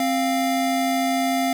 square tone pair together, 263.7 / 697.9 Hz, C4 / F5, +14 / -1 cents, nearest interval octave + perfect fourth, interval 1685 cents, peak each -23 dBFS, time 0-1.53 s, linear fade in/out 2 ms, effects none

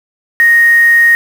sine tone with quantisation, 1864.7 Hz, A#6, in tune, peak -4 dBFS, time 0.4-1.15 s, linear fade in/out 0 ms, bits 4, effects none

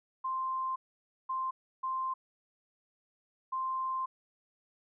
sine tone bursts at uneven times, 1046.5 Hz, C6, in tune, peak -31 dBFS, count 4, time 0.24-0.76 / 1.29-1.51 / 1.83-2.14 / 3.52-4.06 s, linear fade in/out 10 ms, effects none

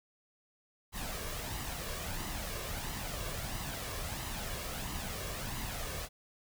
pink noise with flanger, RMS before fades -39 dBFS, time 0.92-6.09 s, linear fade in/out 50 ms, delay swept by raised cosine 1 to 1.82 ms, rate 1.5 Hz, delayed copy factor +0.5, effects none

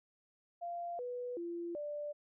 sine tone with pitch steps, 692 / 491.7 / 342.6 / 589 Hz, F5 / B4 / F4 / D5, -16 / -8 / -33 / +5 cents, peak -38 dBFS, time 0.61-2.13 s, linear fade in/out 20 ms, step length 380 ms, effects none

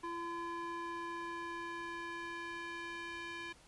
square tone with band-pass filter sweep, 340 Hz, F4, 46 cents flat, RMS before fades -43 dBFS, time 0.03-3.53 s, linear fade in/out 10 ms, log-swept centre 970 to 2200 Hz, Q 1.5, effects pink hiss -62 dBFS RMS until 3.67 s + resampled to 24000 Hz

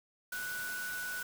sine tone in noise, 1480 Hz, F#6, in tune, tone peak -37 dBFS, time 0.32-1.23 s, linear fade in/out 5 ms, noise white, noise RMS -44 dBFS, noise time 0.32-1.23 s, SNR +4 dB, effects none

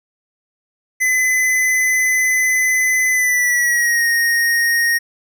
square tone with pitch glide, 2021 to 1864 Hz, B6 to A#6, +39 to -1 cents, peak -14 dBFS, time 1-4.99 s, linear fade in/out 20 ms, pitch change -140 cents, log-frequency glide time 3.11-4.05 s, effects none

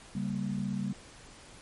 sine chord, G diminished, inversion second, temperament equal, 138.59 / 196 / 233.1 Hz, Db3 / G3 / Bb3, 0 / 0 / 0 cents, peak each -37 / -32 / -37 dBFS, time 0.15-0.93 s, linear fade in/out 5 ms, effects pink hiss -52 dBFS RMS until 1.61 s + MP3 48 kbps

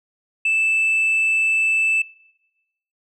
sine tone, 2637 Hz, E7, in tune, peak -14 dBFS, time 0.45-2.02 s, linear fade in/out 5 ms, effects noise-tail reverb RT60 1.0 s tail -24 dB re dry + tanh soft clip ceiling -14 dBFS

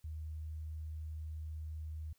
sine tone, 78 Hz, D#2, 5 cents sharp, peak -40 dBFS, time 0.04-2.13 s, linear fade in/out 5 ms, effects white hiss -75 dBFS RMS until 2.18 s

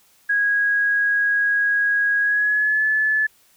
sine tone with pitch glide, 1650 to 1729 Hz, G#6 to A6, -12 to -31 cents, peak -16 dBFS, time 0.29-3.27 s, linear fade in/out 10 ms, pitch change +81 cents, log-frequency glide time 2.2-2.84 s, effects white hiss -57 dBFS RMS until 3.56 s

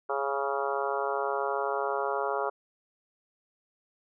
harmonic tone with a mistuned harmonic, 138.59 Hz, C#3, in tune, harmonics 3 / 4 / 5 / 6 / 7 / 8 / 9 / 10, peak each -33 / -34 / -35 / -36 / -36 / -37 / -38 / -38 dBFS, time 0.09-2.5 s, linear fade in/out 10 ms, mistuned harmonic 8, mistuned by +19 cents, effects none

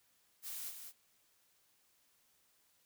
blue noise with echo, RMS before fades -44 dBFS, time 0.42-0.73 s, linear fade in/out 50 ms, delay 200 ms, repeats 1, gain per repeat -6 dB, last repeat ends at 0.93 s, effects white hiss -73 dBFS RMS until 2.85 s

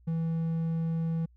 triangle tone, 163.8 Hz, E3, 11 cents flat, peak -25 dBFS, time 0.07-1.26 s, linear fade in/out 10 ms, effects added 60 Hz sine -56 dBFS peak until 1.36 s

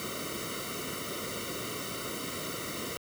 pink noise with comb filter, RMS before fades -37 dBFS, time 0-2.97 s, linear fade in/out 0 ms, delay 1.2 ms, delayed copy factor -1, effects high-pass 80 Hz 12 dB/octave

